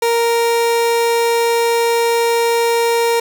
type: tone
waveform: 30% pulse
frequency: 466.2 Hz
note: A#4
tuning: in tune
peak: -10 dBFS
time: 0.02-3.2 s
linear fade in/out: 5 ms
effects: none